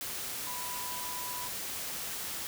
sine tone in noise, 987.8 Hz, B5, in tune, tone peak -41 dBFS, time 0.47-1.48 s, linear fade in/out 0 ms, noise white, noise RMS -38 dBFS, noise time 0.01-2.47 s, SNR -6 dB, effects none

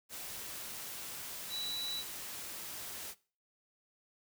sine tone in noise, 3934 Hz, B7, 7 cents flat, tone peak -37 dBFS, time 1.49-2.04 s, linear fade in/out 50 ms, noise white, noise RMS -44 dBFS, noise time 0.09-3.15 s, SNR +4 dB, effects noise-tail reverb RT60 0.4 s tail -21 dB re dry

